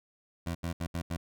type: tone bursts at uneven times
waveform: 20% pulse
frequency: 85.2 Hz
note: F2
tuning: 42 cents flat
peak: -27 dBFS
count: 5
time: 0.46-0.55 / 0.63-0.73 / 0.8-0.87 / 0.94-1.02 / 1.1-1.17 s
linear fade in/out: 10 ms
effects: none